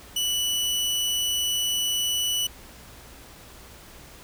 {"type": "tone", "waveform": "sawtooth", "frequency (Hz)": 2960, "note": "F#7", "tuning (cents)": 0, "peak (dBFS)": -20, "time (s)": [0.16, 2.47], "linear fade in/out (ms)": 5, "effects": ["added 60 Hz sine -53 dBFS peak until 4.23 s", "pink hiss -47 dBFS RMS until 4.23 s"]}